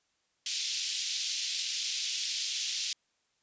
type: band-pass noise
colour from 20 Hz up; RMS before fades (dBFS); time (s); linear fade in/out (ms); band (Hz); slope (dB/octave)
white; -34; 0.46-2.93; 2; 2900 to 6200; 24
effects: white hiss -75 dBFS RMS until 3.42 s + resampled to 16000 Hz